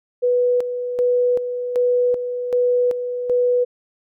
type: tone with tremolo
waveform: sine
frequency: 492.2 Hz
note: B4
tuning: 6 cents flat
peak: -14 dBFS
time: 0.22-3.65 s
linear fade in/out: 20 ms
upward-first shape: square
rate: 1.3 Hz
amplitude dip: 60%
effects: none